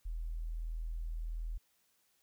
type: tone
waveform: sine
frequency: 40.69 Hz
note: E1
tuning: 22 cents flat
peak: -36 dBFS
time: 0.05-1.58 s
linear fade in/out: 10 ms
effects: white hiss -74 dBFS RMS until 2.22 s